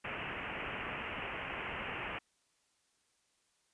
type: low-pass noise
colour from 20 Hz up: white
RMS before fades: -41 dBFS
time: 0.04-2.19 s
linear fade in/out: 10 ms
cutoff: 2900 Hz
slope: 96 dB/octave
effects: white hiss -75 dBFS RMS until 3.73 s + resampled to 22050 Hz